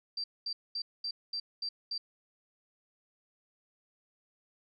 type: tone bursts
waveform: sine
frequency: 4696 Hz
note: D8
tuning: 1 cent flat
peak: -33 dBFS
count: 7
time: 0.17-1.98 s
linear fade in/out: 5 ms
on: 70 ms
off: 220 ms
effects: none